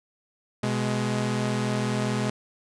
sawtooth tone pair together, 125.28 / 210 Hz, B2 / G#3, +25 / +19 cents, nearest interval major sixth, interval 894 cents, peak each -23 / -23 dBFS, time 0.63-2.3 s, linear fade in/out 5 ms, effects resampled to 22050 Hz

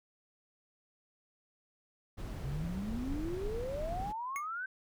brown noise, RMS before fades -40 dBFS, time 2.17-4.13 s, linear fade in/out 20 ms
sine exponential sweep, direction up, 131.3 to 1568 Hz, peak -36 dBFS, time 2.44-4.66 s, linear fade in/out 5 ms
square tone with exponential decay, 2170 Hz, C#7, 37 cents flat, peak -34 dBFS, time 4.36-4.47 s, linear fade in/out 0 ms, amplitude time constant 22 ms
effects none

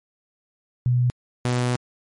sine / sawtooth tone pair in turn, 123.47 / 123.47 Hz, B2 / B2, 0 / 0 cents, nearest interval unison, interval 0 cents, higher neither, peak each -16 dBFS, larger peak neither, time 0.86-1.1 / 1.45-1.76 s, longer second, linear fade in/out 0 ms, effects MP3 48 kbps

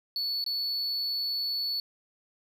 triangle tone with dropouts, 4435 Hz, C#8, in tune, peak -27 dBFS, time 0.16-1.8 s, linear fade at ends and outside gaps 1 ms, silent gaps 0.441-0.463 s, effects none

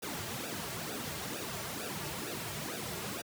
pink noise with flanger, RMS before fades -39 dBFS, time 0.02-3.22 s, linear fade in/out 10 ms, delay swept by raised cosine 0.93 to 4.03 ms, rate 2.2 Hz, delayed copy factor -0.8, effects high-pass 100 Hz 12 dB/octave

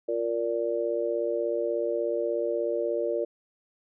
harmonic tone, 116.54 Hz, A#2, in tune, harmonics 3 / 4 / 5, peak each -31 / -29 / -29 dBFS, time 0.08-3.25 s, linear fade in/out 10 ms, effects none

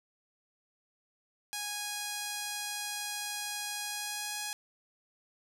5% pulse tone with pitch glide, 827 to 833.2 Hz, G#5 to G#5, -8 to +5 cents, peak -23 dBFS, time 1.53-4.53 s, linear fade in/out 0 ms, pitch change +13 cents, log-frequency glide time 3.81-4.39 s, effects none

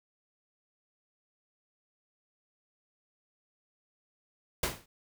pink noise with exponential decay, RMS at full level -26 dBFS, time 4.63-4.86 s, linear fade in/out 5 ms, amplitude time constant 49 ms, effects none

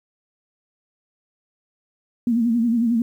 sine tone with vibrato, 233.1 Hz, A#3, in tune, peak -16 dBFS, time 2.27-3.02 s, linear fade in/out 2 ms, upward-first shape sine, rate 11 Hz, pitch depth 78 cents each way, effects 9-bit

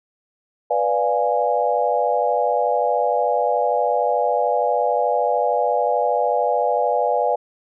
sine chord, B diminished seventh, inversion none, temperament equal, 493.9 / 587.3 / 698.5 / 830.6 Hz, B4 / D5 / F5 / Ab5, 0 / 0 / 0 / 0 cents, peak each -22 dBFS, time 0.7-7.36 s, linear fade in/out 10 ms, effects none

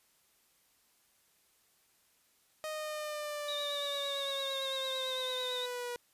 sawtooth linear sweep, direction down, 622.3 to 482.8 Hz, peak -33 dBFS, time 2.64-5.96 s, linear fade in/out 0 ms
sine tone with vibrato, 3729 Hz, A#7, in tune, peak -36 dBFS, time 3.48-5.66 s, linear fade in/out 5 ms, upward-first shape triangle, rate 8.9 Hz, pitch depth 75 cents each way
effects white hiss -70 dBFS RMS until 6.13 s + resampled to 32000 Hz

